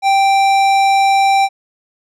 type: tone with tanh clipping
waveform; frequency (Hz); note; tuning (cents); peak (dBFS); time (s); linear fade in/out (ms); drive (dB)
sine; 784; G5; 0; -11; 0.02-1.49; 50; 16
effects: none